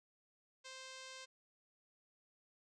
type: tone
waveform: 5% pulse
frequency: 523 Hz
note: C5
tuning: 1 cent flat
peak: -38 dBFS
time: 0.64-1.26 s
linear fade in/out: 20 ms
effects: resampled to 24000 Hz